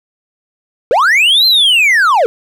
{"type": "linear two-way sweep", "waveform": "triangle", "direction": "up then down", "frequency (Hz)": [422, 4186, 422], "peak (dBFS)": -5, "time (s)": [0.91, 2.26], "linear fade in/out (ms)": 0, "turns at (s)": 1.46, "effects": []}